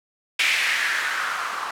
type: noise with low-pass filter sweep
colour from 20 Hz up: violet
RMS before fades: -24 dBFS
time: 0.39-1.71 s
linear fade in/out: 5 ms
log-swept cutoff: 2400 to 1100 Hz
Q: 3.6
effects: none